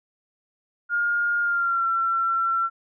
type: tone with pitch glide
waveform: sine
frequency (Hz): 1417 to 1353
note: F6 to E6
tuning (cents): +25 to +45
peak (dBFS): -20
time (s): 0.89-2.7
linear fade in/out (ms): 50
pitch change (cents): -80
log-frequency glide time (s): 1.41-1.88
effects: none